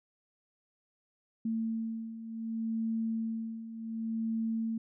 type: beating tone pair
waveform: sine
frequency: 224.4 / 225.07 Hz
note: A3 / A3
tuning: +34 / +39 cents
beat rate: 0.67 Hz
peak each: -38 / -33 dBFS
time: 1.45-4.78 s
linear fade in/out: 5 ms
effects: none